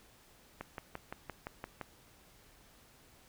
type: click train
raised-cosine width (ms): 0.5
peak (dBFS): -25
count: 8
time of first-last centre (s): 0.61-1.813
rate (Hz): 5.82
effects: pink hiss -62 dBFS RMS until 3.28 s